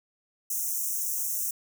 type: high-pass noise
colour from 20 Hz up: white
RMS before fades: -30 dBFS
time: 0.5-1.51 s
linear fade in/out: 5 ms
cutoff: 5700 Hz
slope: 96 dB/octave
effects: none